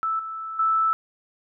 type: tone with level steps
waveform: sine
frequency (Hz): 1316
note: E6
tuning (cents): -3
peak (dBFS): -22 / -30 / -18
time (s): 0.03-0.93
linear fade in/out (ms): 0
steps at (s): 0.19 / 0.59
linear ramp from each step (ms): 5
effects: none